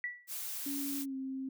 sine tone with exponential decay, 1954 Hz, B6, 19 cents flat, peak -31 dBFS, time 0.04-0.31 s, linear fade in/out 1 ms, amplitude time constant 58 ms
blue noise, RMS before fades -40 dBFS, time 0.27-1.06 s, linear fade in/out 50 ms
sine tone with pitch glide, 280 to 265.4 Hz, C#4 to C4, +18 to +25 cents, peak -36 dBFS, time 0.66-1.49 s, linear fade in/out 5 ms, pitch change -93 cents, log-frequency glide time 1-1.15 s
effects none

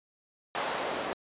white noise with band-pass filter sweep, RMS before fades -33 dBFS, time 0.55-1.13 s, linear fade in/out 0 ms, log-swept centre 800 to 470 Hz, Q 1.1, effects resampled to 8000 Hz

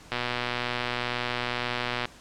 click train, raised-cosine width 0.3 ms, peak -12 dBFS, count 237, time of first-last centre 0.12-2.054 s, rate 122 Hz, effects pink hiss -50 dBFS RMS until 2.2 s + low-pass 8000 Hz 12 dB/octave

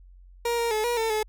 30% pulse tone with pitch steps, 471.8 / 467.4 / 430.6 / 479.1 / 448.7 / 430.1 Hz, A#4 / A#4 / A4 / A#4 / A4 / A4, +21 / +5 / -37 / +47 / +34 / -39 cents, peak -21 dBFS, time 0.45-1.23 s, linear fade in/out 5 ms, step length 130 ms, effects added 45 Hz sine -47 dBFS peak until 1.28 s

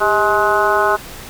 harmonic tone with a mistuned harmonic, 211.1 Hz, G#3, 29 cents sharp, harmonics 2 / 3 / 4 / 5 / 6 / 7, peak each -19 / -19 / -19 / -19 / -19 / -19 dBFS, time 0-0.97 s, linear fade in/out 20 ms, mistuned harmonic 2, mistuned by -84 cents, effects pink hiss -34 dBFS RMS until 1.29 s

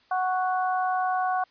harmonic tone, 370 Hz, F#4, in tune, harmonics 2 / 3 / 4, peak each -24 / -30 / -33 dBFS, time 0.11-1.44 s, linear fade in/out 5 ms, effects white hiss -61 dBFS RMS until 1.5 s + resampled to 11025 Hz

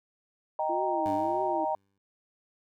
sine chord, Eb major, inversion none, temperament equal, 622.3 / 784 / 932.3 Hz, Eb5 / G5 / Bb5, 0 / 0 / 0 cents, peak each -31 dBFS, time 0.59-1.75 s, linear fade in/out 2 ms
sine tone with vibrato, 333.9 Hz, E4, 22 cents sharp, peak -32 dBFS, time 0.69-1.65 s, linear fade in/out 10 ms, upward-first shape triangle, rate 1.7 Hz, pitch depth 230 cents each way
15% pulse tone with exponential decay, 98.3 Hz, G2, 5 cents sharp, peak -31 dBFS, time 1.06-1.98 s, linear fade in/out 0 ms, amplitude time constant 200 ms
effects none

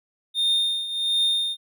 triangle tone with tremolo, 3648 Hz, A#7, 38 cents flat, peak -16 dBFS, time 0.34-1.57 s, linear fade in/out 50 ms, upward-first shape triangle, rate 1.4 Hz, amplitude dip 75%, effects none

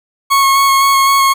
40% pulse tone with vibrato, 1096 Hz, C#6, 20 cents flat, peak -7 dBFS, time 0.3-1.34 s, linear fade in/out 20 ms, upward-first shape square, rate 3.9 Hz, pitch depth 12 cents each way, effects none

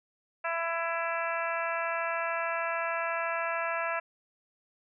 harmonic tone, 333.6 Hz, E4, 21 cents sharp, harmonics 2 / 3 / 4 / 5 / 6 / 7 / 8, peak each -34 / -36 / -35 / -36 / -42 / -40 / -40 dBFS, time 0.44-4 s, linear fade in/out 10 ms, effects none

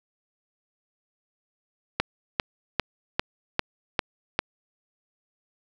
click train, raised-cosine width 0.3 ms, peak -5 dBFS, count 7, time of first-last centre 2-4.39 s, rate 2.51 Hz, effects none

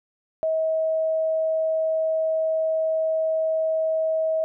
sine tone, 639 Hz, D#5, 46 cents sharp, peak -20 dBFS, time 0.43-4.44 s, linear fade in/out 0 ms, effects none

